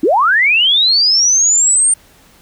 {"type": "linear sweep", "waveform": "sine", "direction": "up", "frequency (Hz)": [261.6, 8870], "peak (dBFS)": -8, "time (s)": [0.03, 1.94], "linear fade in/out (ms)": 5, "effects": ["pink hiss -47 dBFS RMS until 2.41 s"]}